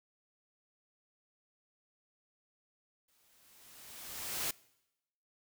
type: noise with exponential growth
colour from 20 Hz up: white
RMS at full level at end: -34 dBFS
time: 3.08-4.51 s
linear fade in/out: 5 ms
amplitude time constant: 310 ms
effects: noise-tail reverb RT60 0.9 s tail -23 dB re dry